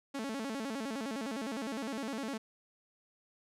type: tone with vibrato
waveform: sawtooth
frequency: 246.9 Hz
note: B3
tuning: in tune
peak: -32 dBFS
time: 0.14-2.38 s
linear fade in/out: 10 ms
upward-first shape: square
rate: 9.8 Hz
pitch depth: 200 cents each way
effects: low-pass 10000 Hz 12 dB/octave